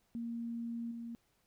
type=tone with level steps; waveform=sine; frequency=233.1 Hz; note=A#3; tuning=in tune; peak=-37 / -41 dBFS; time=0.15-1.15 s; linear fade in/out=0 ms; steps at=0.91 s; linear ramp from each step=5 ms; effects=pink hiss -75 dBFS RMS until 1.46 s